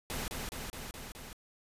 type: noise with echo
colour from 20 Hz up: pink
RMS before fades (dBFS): -37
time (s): 0.1-0.28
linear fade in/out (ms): 0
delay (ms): 210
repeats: 5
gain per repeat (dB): -2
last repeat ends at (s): 1.33
effects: resampled to 32000 Hz